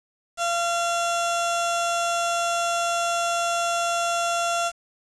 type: tone with notch filter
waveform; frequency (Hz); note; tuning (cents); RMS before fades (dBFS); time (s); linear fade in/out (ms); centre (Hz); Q
15% pulse; 686; F5; -31; -24; 0.37-4.72; 50; 2100; 2
effects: resampled to 22050 Hz + 7-bit